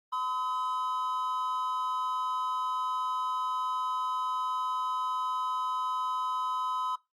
triangle tone pair together, 1015.3 / 1274 Hz, B5 / D#6, +48 / +41 cents, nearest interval major third, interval 393 cents, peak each -29 / -32 dBFS, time 0.12-6.96 s, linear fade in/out 10 ms, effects noise-tail reverb RT60 0.2 s tail -20 dB re dry + Opus 24 kbps

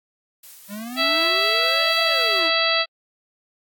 blue noise with tremolo, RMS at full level -41 dBFS, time 0.43-2.4 s, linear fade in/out 5 ms, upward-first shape sine, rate 4.1 Hz, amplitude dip 35%
square exponential two-way sweep, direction up then down, 196 to 698.5 to 297.8 Hz, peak -31 dBFS, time 0.68-2.51 s, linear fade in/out 50 ms, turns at 2.01 s
harmonic tone, 659.3 Hz, E5, in tune, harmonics 1 / 2 / 3 / 4 / 5 / 6 / 7, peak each -25 / -25 / -25 / -25 / -25 / -25 / -25 dBFS, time 0.96-2.86 s, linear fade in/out 50 ms
effects AAC 64 kbps

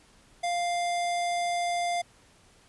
square tone, 698.5 Hz, F5, in tune, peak -27 dBFS, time 0.43-2.02 s, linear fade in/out 10 ms, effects pink hiss -59 dBFS RMS until 2.68 s + resampled to 24000 Hz

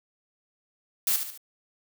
blue noise with echo, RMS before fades -24 dBFS, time 1.07-1.16 s, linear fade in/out 2 ms, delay 72 ms, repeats 3, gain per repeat -7 dB, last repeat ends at 1.376 s, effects none

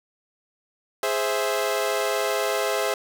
sawtooth chord, Ab augmented, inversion none, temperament equal, 415.3 / 523.3 / 659.3 Hz, Ab4 / C5 / E5, 0 / 0 / 0 cents, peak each -23 dBFS, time 1.03-2.94 s, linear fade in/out 2 ms, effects none

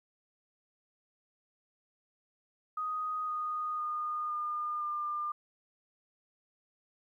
sine tone with pitch steps, 1247 / 1234.8 / 1222.7 / 1210.8 / 1199 Hz, D#6 / D#6 / D#6 / D#6 / D6, +3 / -14 / -31 / -48 / +36 cents, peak -32 dBFS, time 2.77-5.32 s, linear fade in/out 5 ms, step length 510 ms, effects 12-bit

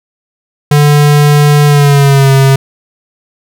square tone with pitch glide, 146.83 to 135.42 Hz, D3 to C#3, 0 to -40 cents, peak -4 dBFS, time 0.71-2.56 s, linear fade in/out 5 ms, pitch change -140 cents, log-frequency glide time 1.66-2.31 s, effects none

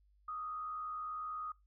sine tone with frequency modulation, 1244.5 Hz, D#6, in tune, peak -39 dBFS, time 0.28-1.52 s, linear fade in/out 5 ms, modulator 78.3 Hz, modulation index 0.41, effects noise-tail reverb RT60 0.2 s tail -22 dB re dry + added 50 Hz sine -66 dBFS peak until 1.66 s

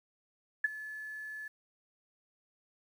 sine tone with ADSR envelope, 1723 Hz, A6, 37 cents flat, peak -22 dBFS, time 0.64-1.48 s, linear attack 6 ms, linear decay 21 ms, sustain -18 dB, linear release 5 ms, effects 10-bit

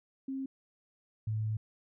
sine tone pair in turn, 267.9 / 108.68 Hz, C4 / A2, +41 / -21 cents, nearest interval octave + major third, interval 1562 cents, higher first, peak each -34 / -30 dBFS, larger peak second, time 0.28-0.46 / 1.27-1.57 s, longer second, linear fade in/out 5 ms, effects none

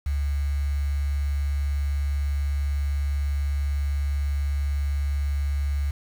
sine tone with quantisation, 71 Hz, C#2, 42 cents sharp, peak -22 dBFS, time 0.06-5.91 s, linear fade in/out 5 ms, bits 7, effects none

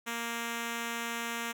5% pulse tone with notch filter, 233.1 Hz, A#3, in tune, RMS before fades -36 dBFS, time 0.06-1.53 s, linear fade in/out 20 ms, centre 590 Hz, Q 1.9, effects none

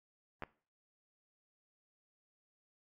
clicks, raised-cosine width 0.5 ms, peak -26 dBFS, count 2, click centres 0.423 / 0.436 s, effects noise-tail reverb RT60 0.4 s tail -20 dB re dry + AAC 48 kbps

